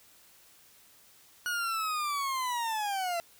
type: linear sweep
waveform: 40% pulse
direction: down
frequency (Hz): 1460 to 670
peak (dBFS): -29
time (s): 1.46-3.2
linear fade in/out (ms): 0
effects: white hiss -59 dBFS RMS until 3.39 s